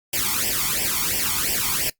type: noise with flanger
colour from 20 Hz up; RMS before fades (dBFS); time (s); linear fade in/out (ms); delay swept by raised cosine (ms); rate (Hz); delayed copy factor
white; -23; 0.13-1.9; 5; 0.37 to 0.92; 2.9; +0.85
effects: noise-tail reverb RT60 0.1 s tail -20 dB re dry + Opus 48 kbps